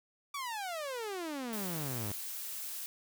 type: exponential sweep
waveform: sawtooth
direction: down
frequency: 1171 to 98 Hz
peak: -33 dBFS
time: 0.34-2.12 s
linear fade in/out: 5 ms
type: noise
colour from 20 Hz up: blue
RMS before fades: -41 dBFS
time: 1.53-2.86 s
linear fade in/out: 0 ms
effects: none